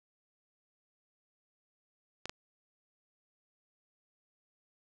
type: clicks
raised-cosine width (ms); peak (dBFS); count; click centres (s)
0.2; -21 / -21; 2; 2.256 / 2.295
effects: none